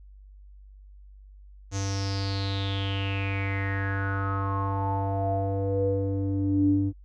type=tone with low-pass filter sweep; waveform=square; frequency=98 Hz; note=G2; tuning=in tune; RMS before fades=-27 dBFS; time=1.71-6.93 s; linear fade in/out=50 ms; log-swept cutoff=6500 to 250 Hz; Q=7.9; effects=added 49 Hz sine -46 dBFS peak until 7.04 s